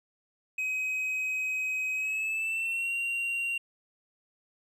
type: tone with pitch glide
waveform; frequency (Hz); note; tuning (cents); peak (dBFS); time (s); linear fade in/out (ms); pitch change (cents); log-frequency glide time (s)
triangle; 2530 to 2759; D#7 to F7; +28 to -22; -27; 0.58-3.58; 5; +150; 1.94-2.94
effects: none